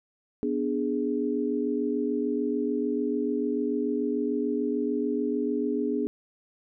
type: chord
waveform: sine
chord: G# diminished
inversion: first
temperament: equal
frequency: 246.9 / 293.7 / 415.3 Hz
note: B3 / D4 / G#4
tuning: 0 / 0 / 0 cents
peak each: -29 dBFS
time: 0.43-6.07 s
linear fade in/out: 0 ms
effects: none